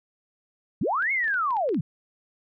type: linear two-way sweep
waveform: sine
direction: up then down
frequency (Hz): 118.8 to 2217 to 118.8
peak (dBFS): -22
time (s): 0.81-1.81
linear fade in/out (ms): 5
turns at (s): 1.12
type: clicks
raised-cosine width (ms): 0.3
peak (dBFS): -29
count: 8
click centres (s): 1.024 / 1.243 / 1.28 / 1.342 / 1.507 / 1.568 / 1.691 / 1.745
effects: none